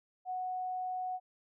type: tone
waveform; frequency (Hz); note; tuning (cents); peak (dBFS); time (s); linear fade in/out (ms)
sine; 738; F#5; -5; -34; 0.25-1.2; 50
effects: none